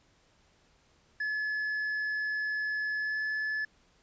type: tone with pitch glide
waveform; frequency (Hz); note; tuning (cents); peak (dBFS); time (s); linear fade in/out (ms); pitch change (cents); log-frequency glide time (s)
triangle; 1714 to 1724.9; A6 to A6; -46 to -35; -28; 1.2-3.65; 5; +11; 2.98-3.19
effects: pink hiss -66 dBFS RMS until 4.02 s + resampled to 16000 Hz